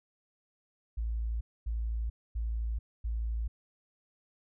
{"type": "tone bursts", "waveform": "sine", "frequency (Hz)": 56.2, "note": "A1", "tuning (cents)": 37, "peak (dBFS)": -30, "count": 4, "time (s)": [0.97, 3.48], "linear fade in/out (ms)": 10, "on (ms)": 440, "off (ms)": 250, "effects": []}